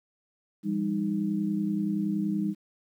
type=tone cluster; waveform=sine; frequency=169.6 / 200.2 / 310.4 Hz; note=E3 / G3 / D#4; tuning=+50 / +37 / -4 cents; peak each=-35 / -27 / -31 dBFS; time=0.63-2.55 s; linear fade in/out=50 ms; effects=10-bit